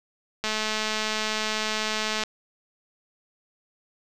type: click train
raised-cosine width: 0.2 ms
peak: -10 dBFS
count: 389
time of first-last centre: 0.44-2.236 s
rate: 216 Hz
effects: none